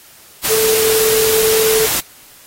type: tone in noise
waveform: sine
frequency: 440 Hz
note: A4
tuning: in tune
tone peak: -13 dBFS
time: 0.49-1.87 s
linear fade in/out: 20 ms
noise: white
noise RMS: -17 dBFS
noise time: 0.43-2.01 s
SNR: +1 dB
effects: white hiss -43 dBFS RMS until 2.46 s + AAC 48 kbps